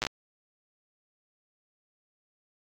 slowing click train, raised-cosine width 0.2 ms, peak -11 dBFS, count 5, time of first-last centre 0.02-0.067 s, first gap 8 ms, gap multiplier 1.27, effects AAC 48 kbps

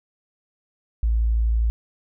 sine tone, 56.2 Hz, A1, 37 cents sharp, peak -17 dBFS, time 1.03-1.7 s, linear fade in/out 0 ms, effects none

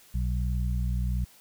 harmonic tone, 61.1 Hz, B1, 18 cents flat, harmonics 1 / 2 / 3, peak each -26 / -32 / -36 dBFS, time 0.14-1.25 s, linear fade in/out 10 ms, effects white hiss -56 dBFS RMS until 1.4 s

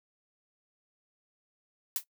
blue noise with exponential decay, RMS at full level -26 dBFS, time 1.96-2.04 s, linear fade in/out 1 ms, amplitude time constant 17 ms, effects noise-tail reverb RT60 0.1 s tail -17 dB re dry

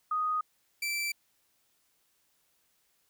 sine / sawtooth tone pair in turn, 1244.5 / 2334 Hz, D#6 / D7, 0 / -11 cents, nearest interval major seventh, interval 1089 cents, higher second, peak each -27 / -27 dBFS, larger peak neither, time 0.11-0.41 / 0.82-1.12 s, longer neither, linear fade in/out 5 ms, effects white hiss -72 dBFS RMS until 3.09 s

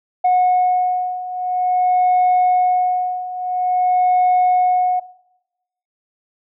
sine beating tone pair, 729 / 729.49 Hz, F#5 / F#5, -26 / -25 cents, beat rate 0.49 Hz, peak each -17 / -14 dBFS, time 0.24-5 s, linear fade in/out 10 ms, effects noise-tail reverb RT60 0.9 s tail -18 dB re dry + tanh soft clip ceiling -9 dBFS

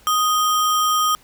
sine tone with sample-and-hold, 1244.5 Hz, D#6, in tune, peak -15 dBFS, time 0.07-1.15 s, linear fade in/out 0 ms, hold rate 4410 Hz, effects pink hiss -51 dBFS RMS until 1.23 s

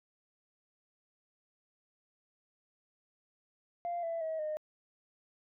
sine tone with pitch steps, 694 / 666.1 / 639.3 / 613.7 Hz, F5 / E5 / D#5 / D#5, -11 / +18 / +47 / -24 cents, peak -32 dBFS, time 3.85-4.57 s, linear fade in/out 0 ms, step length 180 ms, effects tanh soft clip ceiling -30 dBFS

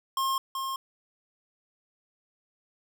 square tone with echo, 1070 Hz, C6, 38 cents sharp, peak -26 dBFS, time 0.17-0.38 s, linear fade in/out 2 ms, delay 380 ms, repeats 1, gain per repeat -5 dB, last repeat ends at 0.76 s, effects none

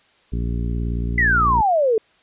harmonic tone, 58.4 Hz, A#1, 4 cents sharp, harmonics 1 / 2 / 3 / 4 / 5 / 6 / 7, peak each -22 / -27 / -30 / -32 / -36 / -42 / -39 dBFS, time 0.32-1.62 s, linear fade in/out 10 ms
sine exponential sweep, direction down, 2030 to 423.3 Hz, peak -14 dBFS, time 1.18-1.98 s, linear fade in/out 2 ms
effects white hiss -57 dBFS RMS until 2.22 s + resampled to 8000 Hz

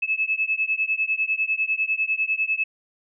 sine beating tone pair, 2596 / 2606 Hz, E7 / E7, -27 / -20 cents, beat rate 10 Hz, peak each -24 dBFS, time 0.02-2.64 s, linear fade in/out 10 ms, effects none

